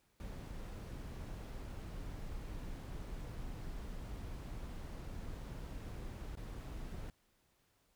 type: noise with dropouts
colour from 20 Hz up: brown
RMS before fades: -45 dBFS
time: 0.2-7.1 s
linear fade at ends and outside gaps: 1 ms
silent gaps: 6.354-6.372 s
effects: pink hiss -75 dBFS RMS until 7.95 s